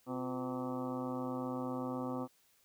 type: harmonic tone with a mistuned harmonic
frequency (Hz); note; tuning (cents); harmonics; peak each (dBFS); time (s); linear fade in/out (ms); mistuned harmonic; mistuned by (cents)
127.8; C3; -40; 1 / 2 / 3 / 4 / 5 / 6 / 7 / 8 / 9 / 10; -47 / -38 / -47 / -43 / -51 / -48 / -49 / -54 / -47 / -55; 0.06-2.28; 50; 3; -120
effects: white hiss -70 dBFS RMS until 2.64 s